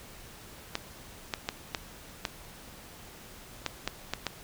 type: clicks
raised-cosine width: 0.2 ms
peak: -12 dBFS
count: 9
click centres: 0.754 / 1.338 / 1.489 / 1.748 / 2.252 / 3.663 / 3.876 / 4.136 / 4.267 s
effects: pink hiss -49 dBFS RMS until 4.43 s